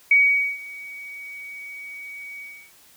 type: tone with ADSR envelope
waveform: sine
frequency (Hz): 2257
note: C#7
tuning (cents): +31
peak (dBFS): -11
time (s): 0.11-2.72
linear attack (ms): 4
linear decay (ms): 460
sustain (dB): -23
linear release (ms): 320
effects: white hiss -53 dBFS RMS until 2.96 s